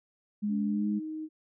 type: tone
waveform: sine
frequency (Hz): 208.2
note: G#3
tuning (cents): +5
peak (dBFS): -27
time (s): 0.42-1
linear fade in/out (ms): 20
type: tone with pitch glide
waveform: sine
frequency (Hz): 284.8 to 312.4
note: C#4 to D#4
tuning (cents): +47 to +7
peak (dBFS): -34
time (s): 0.48-1.29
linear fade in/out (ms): 50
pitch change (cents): +160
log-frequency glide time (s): 0.63-0.87
effects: none